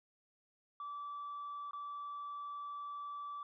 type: tone with dropouts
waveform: sine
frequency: 1158 Hz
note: D6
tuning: 25 cents flat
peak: -40 dBFS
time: 0.8-3.43 s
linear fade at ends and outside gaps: 2 ms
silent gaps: 1.71-1.732 s
effects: tanh soft clip ceiling -39 dBFS